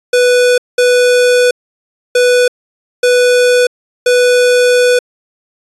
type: tone bursts at uneven times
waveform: square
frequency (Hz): 493.9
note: B4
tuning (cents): 0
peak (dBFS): -7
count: 5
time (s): 0.13-0.58 / 0.78-1.51 / 2.15-2.48 / 3.03-3.67 / 4.06-4.99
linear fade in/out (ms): 5
effects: resampled to 24000 Hz